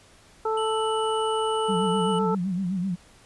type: harmonic tone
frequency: 440 Hz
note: A4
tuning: in tune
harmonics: 1 / 2 / 3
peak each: -25 / -28 / -30 dBFS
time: 0.45-2.35 s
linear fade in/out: 5 ms
type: tone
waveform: square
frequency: 2960 Hz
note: F#7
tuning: in tune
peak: -34 dBFS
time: 0.57-2.19 s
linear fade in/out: 5 ms
type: tone with vibrato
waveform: sine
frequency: 185 Hz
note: F#3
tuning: in tune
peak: -24 dBFS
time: 1.68-2.96 s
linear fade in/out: 20 ms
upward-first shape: sine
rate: 7.8 Hz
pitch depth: 110 cents each way
effects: pink hiss -54 dBFS RMS until 3.25 s + resampled to 24000 Hz